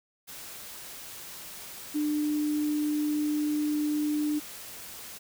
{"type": "tone in noise", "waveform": "sine", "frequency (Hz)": 299.2, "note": "D4", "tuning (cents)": 32, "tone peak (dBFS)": -25, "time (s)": [1.94, 4.4], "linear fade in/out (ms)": 20, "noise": "white", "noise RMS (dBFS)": -43, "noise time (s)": [0.27, 5.19], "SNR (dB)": 15, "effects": []}